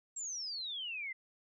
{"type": "exponential sweep", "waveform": "sine", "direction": "down", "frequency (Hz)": [7650, 2015], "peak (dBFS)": -38, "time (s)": [0.16, 1.13], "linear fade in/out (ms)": 10, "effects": []}